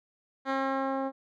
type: tone with low-pass filter sweep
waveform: 10% pulse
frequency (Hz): 269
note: C4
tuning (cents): +48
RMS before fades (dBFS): -30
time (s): 0.45-1.12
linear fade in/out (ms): 50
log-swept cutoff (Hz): 2700 to 700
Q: 0.78
effects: none